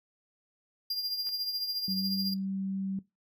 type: tone with tremolo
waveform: square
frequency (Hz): 4800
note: D8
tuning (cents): +37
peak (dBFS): -28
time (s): 0.9-2.34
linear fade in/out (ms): 5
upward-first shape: triangle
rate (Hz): 14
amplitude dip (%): 60
type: clicks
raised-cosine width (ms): 0.3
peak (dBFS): -37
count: 2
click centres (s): 1.27 / 1.29
type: tone with pitch glide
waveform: sine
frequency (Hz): 189.7 to 193.13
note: F#3 to G3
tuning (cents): +43 to -26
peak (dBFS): -31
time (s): 1.88-2.99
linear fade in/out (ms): 2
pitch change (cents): +31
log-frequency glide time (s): 1.99-2.04
effects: noise-tail reverb RT60 0.2 s tail -18 dB re dry